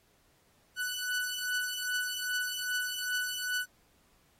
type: beating tone pair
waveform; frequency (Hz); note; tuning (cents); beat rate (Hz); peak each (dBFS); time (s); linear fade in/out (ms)
sawtooth; 1486 / 1488.5; F#6 / F#6; +7 / +10; 2.5; -31; 0.76-3.66; 50
effects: pink hiss -68 dBFS RMS until 4.39 s + AAC 48 kbps